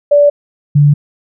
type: tone pair in turn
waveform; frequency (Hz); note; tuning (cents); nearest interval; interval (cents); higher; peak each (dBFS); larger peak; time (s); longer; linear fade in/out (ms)
sine; 580 / 145.59; D5 / D3; -22 / -15; 2 octaves; 2393; first; -4; neither; 0.11-0.3 / 0.75-0.94; neither; 10
effects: none